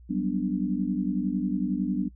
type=chord; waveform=sine; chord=G major seventh; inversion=third; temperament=equal; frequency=185 / 196 / 246.9 / 293.7 Hz; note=F#3 / G3 / B3 / D4; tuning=0 / 0 / 0 / 0 cents; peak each=-30 dBFS; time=0.09-2.09 s; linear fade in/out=20 ms; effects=noise-tail reverb RT60 0.1 s tail -23 dB re dry + added 60 Hz sine -47 dBFS peak until 2.15 s